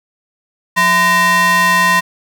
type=ring-modulated tone; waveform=square; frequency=420.3 Hz; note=G#4; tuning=21 cents sharp; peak=-7 dBFS; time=0.76-2.01 s; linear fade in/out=20 ms; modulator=1440 Hz; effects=none